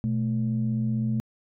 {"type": "tone pair together", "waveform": "sine", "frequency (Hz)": [122.63, 218.5], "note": ["B2", "A3"], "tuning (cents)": [-12, -12], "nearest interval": "minor seventh", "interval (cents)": 1000, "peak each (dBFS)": -25, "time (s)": [0.04, 1.2], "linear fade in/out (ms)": 0, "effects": ["tanh soft clip ceiling -17 dBFS"]}